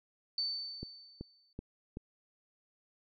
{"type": "tone with exponential decay", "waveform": "sine", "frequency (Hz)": 4534, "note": "C#8", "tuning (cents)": 38, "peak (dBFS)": -30, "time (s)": [0.38, 1.53], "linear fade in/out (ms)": 2, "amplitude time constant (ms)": 250}
{"type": "click train", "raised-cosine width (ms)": 3, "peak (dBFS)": -28, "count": 4, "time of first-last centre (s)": [0.83, 1.971], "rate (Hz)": 2.63}
{"effects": []}